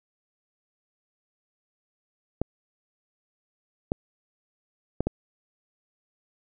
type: clicks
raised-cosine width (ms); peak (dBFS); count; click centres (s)
2; -11; 4; 2.416 / 3.919 / 5.006 / 5.07
effects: none